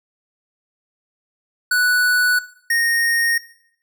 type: tone pair in turn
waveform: square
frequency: 1480 / 1856 Hz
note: F#6 / A#6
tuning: 0 / -8 cents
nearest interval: major third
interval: 392 cents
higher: second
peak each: -15 / -16 dBFS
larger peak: first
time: 1.71-2.39 / 2.7-3.38 s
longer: neither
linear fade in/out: 5 ms
effects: noise-tail reverb RT60 0.7 s tail -18 dB re dry